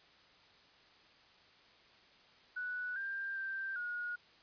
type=tone with pitch steps; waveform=sine; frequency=1479 / 1588 / 1570 / 1444 Hz; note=F#6 / G6 / G6 / F#6; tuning=-1 / +22 / +2 / -43 cents; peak=-37 dBFS; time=2.56-4.16 s; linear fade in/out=10 ms; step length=400 ms; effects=white hiss -63 dBFS RMS until 4.42 s + resampled to 11025 Hz